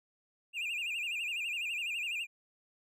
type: tone with vibrato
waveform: triangle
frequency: 2600 Hz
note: E7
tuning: 24 cents flat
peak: -32 dBFS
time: 0.53-2.27 s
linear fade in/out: 50 ms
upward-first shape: sine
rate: 12 Hz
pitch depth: 150 cents each way
effects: none